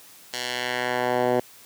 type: tone with band-pass filter sweep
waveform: 10% pulse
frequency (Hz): 124.1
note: B2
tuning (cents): +9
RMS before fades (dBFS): -25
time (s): 0.33-1.4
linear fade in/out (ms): 5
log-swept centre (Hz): 4800 to 500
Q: 0.93
effects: white hiss -49 dBFS RMS until 1.65 s + high-pass 80 Hz 12 dB/octave